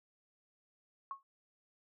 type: tone with exponential decay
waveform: sine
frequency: 1095 Hz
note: C#6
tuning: 22 cents flat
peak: -35 dBFS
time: 1.11-1.23 s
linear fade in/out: 1 ms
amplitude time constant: 24 ms
effects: none